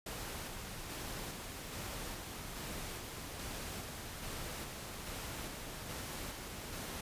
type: noise with tremolo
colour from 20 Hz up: pink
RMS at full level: -43 dBFS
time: 0.06-7.01 s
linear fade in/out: 5 ms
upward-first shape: square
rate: 1.2 Hz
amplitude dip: 25%
effects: resampled to 32000 Hz